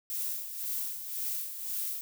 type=noise with tremolo; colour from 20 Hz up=violet; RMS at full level=-33 dBFS; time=0.1-2.01 s; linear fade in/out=0 ms; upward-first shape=sine; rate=1.9 Hz; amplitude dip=60%; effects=none